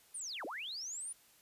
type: linear two-way sweep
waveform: sine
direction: down then up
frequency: 9760 to 246.9 to 9760 Hz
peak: -40 dBFS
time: 0.14-1.13 s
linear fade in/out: 10 ms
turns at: 0.45 s
effects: white hiss -65 dBFS RMS until 1.41 s + resampled to 32000 Hz